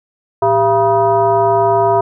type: tone with frequency modulation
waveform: sine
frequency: 680 Hz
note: F5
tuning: 46 cents flat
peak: -9 dBFS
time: 0.42-2.01 s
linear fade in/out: 5 ms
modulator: 284 Hz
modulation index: 1.3
effects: none